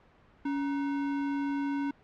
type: tone with sample-and-hold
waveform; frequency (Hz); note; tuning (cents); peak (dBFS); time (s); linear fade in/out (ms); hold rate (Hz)
sine; 281.1; C#4; +24; -28; 0.45-1.91; 5; 1225
effects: pink hiss -60 dBFS RMS until 2.03 s + low-pass 2000 Hz 12 dB/octave